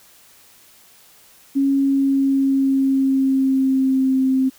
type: tone with pitch glide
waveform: sine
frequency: 275 to 262.9 Hz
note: C#4 to C4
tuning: -14 to +8 cents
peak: -14 dBFS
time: 1.55-4.5 s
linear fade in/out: 20 ms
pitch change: -78 cents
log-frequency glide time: 1.72-4.24 s
effects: white hiss -50 dBFS RMS until 4.58 s